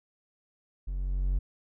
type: tone with level ramp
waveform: triangle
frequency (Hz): 46.15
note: F#1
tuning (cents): -4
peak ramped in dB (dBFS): -29 to -21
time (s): 0.87-1.39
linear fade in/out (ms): 10
effects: none